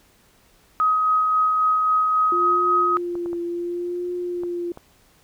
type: tone with tremolo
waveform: sine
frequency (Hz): 1262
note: D#6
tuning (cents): +24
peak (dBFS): -15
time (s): 0.8-2.97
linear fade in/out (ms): 0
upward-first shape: sine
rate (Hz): 3.7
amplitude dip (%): 25
type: tone with vibrato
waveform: sine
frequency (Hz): 349.7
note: F4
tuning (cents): +2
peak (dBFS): -24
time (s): 2.32-4.72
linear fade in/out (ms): 2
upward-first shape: triangle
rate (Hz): 0.69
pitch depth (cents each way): 32
type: clicks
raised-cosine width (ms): 1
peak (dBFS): -24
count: 5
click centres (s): 3.154 / 3.26 / 3.331 / 4.435 / 4.774
effects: pink hiss -57 dBFS RMS until 5.23 s